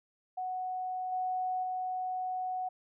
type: tone with level steps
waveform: sine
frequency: 740 Hz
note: F#5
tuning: in tune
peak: -33 / -30 / -32 dBFS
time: 0.37-2.69 s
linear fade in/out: 10 ms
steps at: 1.12 / 1.63 s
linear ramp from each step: 5 ms
effects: none